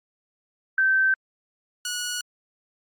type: tone pair in turn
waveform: sine / 10% pulse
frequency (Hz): 1550 / 1460.3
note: G6 / F#6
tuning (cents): -20 / -23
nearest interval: minor second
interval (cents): 103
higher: first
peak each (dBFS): -17 / -19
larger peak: first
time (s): 0.78-1.14 / 1.85-2.21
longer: neither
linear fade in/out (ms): 2
effects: Opus 48 kbps